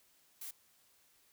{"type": "noise", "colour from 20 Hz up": "blue", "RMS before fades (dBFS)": -45, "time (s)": [0.41, 0.51], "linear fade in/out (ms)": 5, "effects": ["white hiss -69 dBFS RMS until 1.32 s"]}